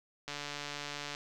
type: click train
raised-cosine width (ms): 0.2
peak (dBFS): -22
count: 127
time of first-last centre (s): 0.28-1.149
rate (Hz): 145
effects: none